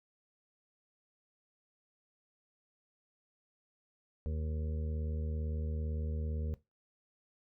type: harmonic tone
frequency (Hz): 77.78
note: D#2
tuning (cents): 0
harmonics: 1 / 2 / 3 / 5 / 6 / 7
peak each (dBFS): -34 / -44 / -46 / -53 / -48 / -54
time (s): 4.26-6.54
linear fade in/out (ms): 0
effects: noise-tail reverb RT60 0.2 s tail -17 dB re dry